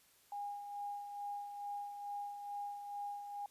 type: tone with tremolo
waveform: sine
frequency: 815 Hz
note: G#5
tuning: 33 cents flat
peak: -39 dBFS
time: 0.32-3.46 s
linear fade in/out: 2 ms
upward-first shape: sine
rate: 2.3 Hz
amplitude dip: 50%
effects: white hiss -68 dBFS RMS until 3.5 s + resampled to 32000 Hz